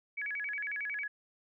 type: tone with vibrato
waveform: sine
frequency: 1955 Hz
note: B6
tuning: 18 cents flat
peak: -34 dBFS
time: 0.17-1.08 s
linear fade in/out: 10 ms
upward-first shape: square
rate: 11 Hz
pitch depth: 260 cents each way
effects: none